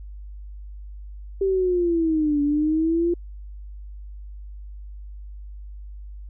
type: linear two-way sweep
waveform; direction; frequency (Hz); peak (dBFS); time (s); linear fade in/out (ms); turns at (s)
sine; down then up; 392 to 286.6 to 348.3; -18; 1.41-3.14; 5; 2.42
effects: added 50 Hz sine -35 dBFS peak until 6.29 s